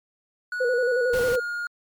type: tone with pitch glide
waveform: triangle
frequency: 1465 to 1424.1 Hz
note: F#6 to F6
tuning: -18 to +33 cents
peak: -25 dBFS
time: 0.52-1.67 s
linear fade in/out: 2 ms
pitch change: -49 cents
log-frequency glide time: 1.01-1.38 s
type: tone with vibrato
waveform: sine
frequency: 493.9 Hz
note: B4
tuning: in tune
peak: -20 dBFS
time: 0.6-1.4 s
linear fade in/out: 10 ms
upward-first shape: square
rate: 11 Hz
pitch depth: 58 cents each way
type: noise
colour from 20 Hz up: pink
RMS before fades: -34 dBFS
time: 1.13-1.36 s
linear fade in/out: 5 ms
effects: MP3 96 kbps